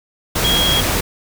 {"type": "tone in noise", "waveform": "sine", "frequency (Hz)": 3279, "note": "G#7", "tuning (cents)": -23, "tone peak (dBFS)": -15, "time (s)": [0.44, 0.81], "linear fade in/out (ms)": 10, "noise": "pink", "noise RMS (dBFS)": -18, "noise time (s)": [0.35, 1.01], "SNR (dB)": 0, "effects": []}